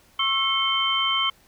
sine tone cluster, 1090 / 1322 / 2173 / 3106 Hz, C#6 / E6 / C#7 / G7, -29 / +5 / -35 / -17 cents, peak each -26 / -30 / -29 / -22 dBFS, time 0.19-1.3 s, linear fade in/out 5 ms, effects pink hiss -57 dBFS RMS until 1.47 s

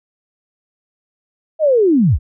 sine linear sweep, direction down, 651 to 41.2 Hz, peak -9 dBFS, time 1.59-2.19 s, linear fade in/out 50 ms, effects none

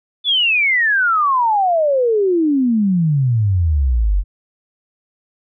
sine exponential sweep, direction down, 3520 to 43.76 Hz, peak -12 dBFS, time 0.24-4.24 s, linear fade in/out 50 ms, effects none

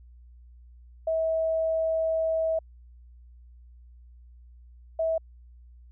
sine tone pair in turn, 646 / 649.1 Hz, E5 / E5, -35 / -27 cents, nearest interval unison, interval 8 cents, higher second, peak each -23 dBFS, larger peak neither, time 1.07-2.59 / 4.99-5.18 s, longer first, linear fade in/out 5 ms, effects added 60 Hz sine -48 dBFS peak until 5.91 s

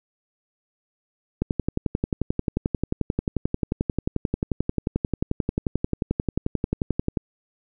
click train, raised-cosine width 3 ms, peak -9 dBFS, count 66, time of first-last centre 1.42-7.172 s, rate 11.3 Hz, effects none

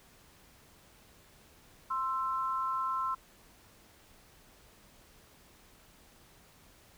sine tone pair together, 1046.5 / 1329.4 Hz, C6 / E6, 0 / +14 cents, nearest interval major third, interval 414 cents, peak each -32 / -34 dBFS, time 1.9-3.15 s, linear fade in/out 10 ms, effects pink hiss -60 dBFS RMS until 6.97 s

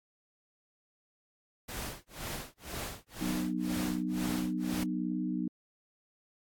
pink noise with tremolo, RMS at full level -38 dBFS, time 1.68-4.84 s, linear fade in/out 10 ms, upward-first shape sine, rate 2 Hz, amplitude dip 100%
sine chord, B major, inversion second, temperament equal with one note detuned, 185 / 246.9 / 306.1 Hz, F#3 / B3 / D#4, 0 / 0 / -28 cents, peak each -35 dBFS, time 3.21-5.48 s, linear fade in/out 2 ms
effects AAC 64 kbps

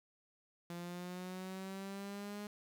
sawtooth linear sweep, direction up, 171.7 to 207.7 Hz, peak -39 dBFS, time 0.7-2.47 s, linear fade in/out 2 ms, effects 11-bit

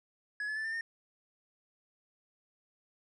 triangle tone with pitch steps, 1686 / 1720.4 / 1755.6 / 1791.4 / 1828 Hz, G#6 / A6 / A6 / A6 / A#6, +26 / -39 / -4 / +31 / -34 cents, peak -32 dBFS, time 0.4-0.81 s, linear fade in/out 2 ms, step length 82 ms, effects resampled to 24000 Hz

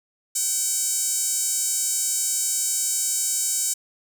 sawtooth tone with high-pass filter, 764 Hz, G5, 45 cents flat, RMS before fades -24 dBFS, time 0.35-3.74 s, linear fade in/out 10 ms, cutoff 7400 Hz, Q 3.5, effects none

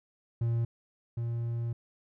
triangle tone pair in turn, 116.54 / 117.17 Hz, A#2 / A#2, 0 / +9 cents, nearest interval unison, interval 9 cents, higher second, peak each -24 / -28 dBFS, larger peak first, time 0.41-0.65 / 1.17-1.73 s, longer second, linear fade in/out 5 ms, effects none

